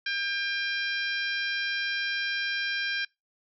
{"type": "harmonic tone with a mistuned harmonic", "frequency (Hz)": 800, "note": "G5", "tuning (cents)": 35, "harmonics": [2, 3, 4, 5, 6, 7], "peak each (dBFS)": [-30, -34, -36, -38, -40, -41], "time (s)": [0.06, 3.05], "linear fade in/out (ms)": 5, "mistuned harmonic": 7, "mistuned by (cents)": -46, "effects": ["noise-tail reverb RT60 0.2 s tail -23 dB re dry"]}